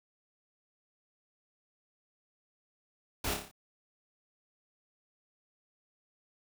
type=noise with echo; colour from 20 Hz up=pink; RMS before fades=-34 dBFS; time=3.24-3.34 s; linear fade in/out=5 ms; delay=29 ms; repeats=6; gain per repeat=-4 dB; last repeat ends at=3.514 s; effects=none